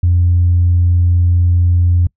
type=tone; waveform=sine; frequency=87.6 Hz; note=F2; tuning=6 cents sharp; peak=-7 dBFS; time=0.03-2.07 s; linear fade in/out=5 ms; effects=noise-tail reverb RT60 0.1 s tail -26 dB re dry + tanh soft clip ceiling -4 dBFS